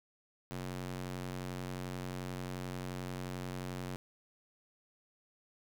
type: tone with high-pass filter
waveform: square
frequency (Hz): 45.68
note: F#1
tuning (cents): -21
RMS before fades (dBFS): -41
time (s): 0.51-3.96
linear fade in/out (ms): 0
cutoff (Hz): 130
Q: 0.9
effects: none